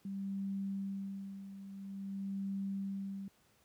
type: tone with tremolo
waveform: sine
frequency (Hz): 195.9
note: G3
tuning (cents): -1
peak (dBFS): -35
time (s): 0.05-3.28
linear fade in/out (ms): 2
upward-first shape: sine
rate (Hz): 0.49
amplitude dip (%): 70
effects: pink hiss -70 dBFS RMS until 3.64 s + high-pass 60 Hz 12 dB/octave

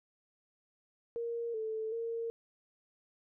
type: tone with pitch steps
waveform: sine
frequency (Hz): 467.2 / 439.7 / 460.1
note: A#4 / A4 / A#4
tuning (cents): +4 / -1 / -23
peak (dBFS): -34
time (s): 1.16-2.3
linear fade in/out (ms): 0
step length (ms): 380
effects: none

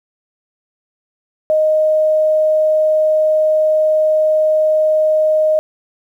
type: tone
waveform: sine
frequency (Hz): 621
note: D#5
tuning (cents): -3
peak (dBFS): -10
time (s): 1.5-5.59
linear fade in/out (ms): 0
effects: 8-bit

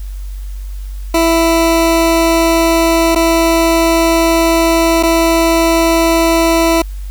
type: tone with dropouts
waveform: 20% pulse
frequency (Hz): 330.9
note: E4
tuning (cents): +7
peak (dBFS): -4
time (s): 1.14-6.82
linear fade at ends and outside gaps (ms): 5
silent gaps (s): 3.15-3.158 / 5.028-5.033
effects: added 48 Hz sine -21 dBFS peak until 7.1 s + white hiss -44 dBFS RMS until 7.1 s

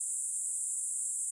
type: band-pass noise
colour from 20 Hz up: pink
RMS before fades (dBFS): -35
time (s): 0-1.31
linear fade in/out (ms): 10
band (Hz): 7500 to 10000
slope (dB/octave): 96
effects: resampled to 24000 Hz

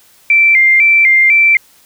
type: tone with vibrato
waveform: sine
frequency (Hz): 2217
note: C#7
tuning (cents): 0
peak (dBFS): -5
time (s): 0.3-1.57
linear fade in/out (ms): 2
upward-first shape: square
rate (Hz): 2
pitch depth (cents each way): 92
effects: white hiss -47 dBFS RMS until 1.85 s

